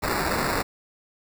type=noise with sample-and-hold; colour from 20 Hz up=blue; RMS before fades=-25 dBFS; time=0.02-0.63 s; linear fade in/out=20 ms; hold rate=3150 Hz; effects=none